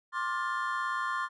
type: chord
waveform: triangle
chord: D minor seventh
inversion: third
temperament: just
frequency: 1057.2 / 1174.7 / 1409.6 / 1762 Hz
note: C6 / D6 / F6 / A6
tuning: +18 / 0 / +16 / +2 cents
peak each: -31 / -35 / -35 / -35 dBFS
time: 0.12-1.29 s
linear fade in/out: 50 ms
effects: resampled to 24000 Hz